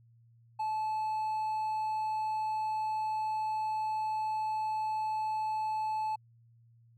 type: tone with hard clipping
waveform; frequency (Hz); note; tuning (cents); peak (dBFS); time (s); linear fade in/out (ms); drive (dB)
triangle; 867; A5; -26; -31; 0.59-6.16; 10; 5
effects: added 116 Hz sine -59 dBFS peak until 6.97 s